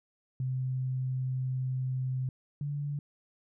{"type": "tone pair in turn", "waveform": "sine", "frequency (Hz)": [129.4, 144.39], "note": ["C3", "D3"], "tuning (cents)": [-19, -29], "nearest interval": "major second", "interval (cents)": 190, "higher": "second", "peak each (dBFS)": [-29, -31], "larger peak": "first", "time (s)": [[0.4, 2.29], [2.61, 2.99]], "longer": "first", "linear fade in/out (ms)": 2, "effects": []}